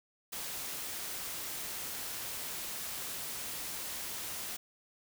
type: noise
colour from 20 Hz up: white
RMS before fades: -40 dBFS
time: 0.32-4.57 s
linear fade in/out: 10 ms
effects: none